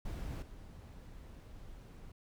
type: noise with level steps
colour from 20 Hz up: brown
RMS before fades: -41 / -51 dBFS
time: 0.05-2.12 s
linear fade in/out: 5 ms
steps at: 0.42 s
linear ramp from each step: 5 ms
effects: none